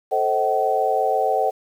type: chord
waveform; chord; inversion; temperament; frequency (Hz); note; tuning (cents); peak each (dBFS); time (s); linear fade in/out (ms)
sine; A diminished seventh; none; just; 440 / 528 / 633.6 / 760.3; A4 / C5 / Eb5 / Gb5; 0 / +16 / +31 / +47; -24 / -24 / -25 / -20; 0.11-1.51; 20
effects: 8-bit